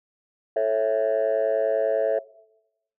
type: chord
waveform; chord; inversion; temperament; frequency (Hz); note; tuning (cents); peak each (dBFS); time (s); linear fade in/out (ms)
sine; A major; none; just; 440 / 550 / 660; A4 / C#5 / E5; 0 / -14 / +2; -24 / -22 / -21; 0.56-2.19; 5
effects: noise-tail reverb RT60 0.9 s tail -21 dB re dry + tanh soft clip ceiling -15 dBFS